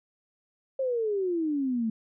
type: exponential sweep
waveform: sine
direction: down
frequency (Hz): 543 to 217.2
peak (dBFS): -25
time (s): 0.79-1.9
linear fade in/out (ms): 5
effects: none